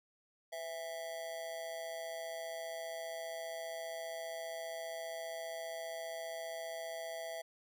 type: tone with amplitude modulation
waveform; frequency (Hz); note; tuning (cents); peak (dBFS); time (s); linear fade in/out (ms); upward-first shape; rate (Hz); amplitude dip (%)
square; 660; E5; +2; -38; 0.52-7.42; 10; sine; 155; 75
effects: none